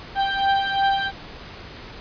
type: beating tone pair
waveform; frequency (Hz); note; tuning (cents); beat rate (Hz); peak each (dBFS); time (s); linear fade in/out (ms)
35% pulse; 785 / 787.8; G5 / G5; +2 / +8; 2.8; -19 / -21; 0.15-1.12; 50
effects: pink hiss -39 dBFS RMS until 2 s + resampled to 11025 Hz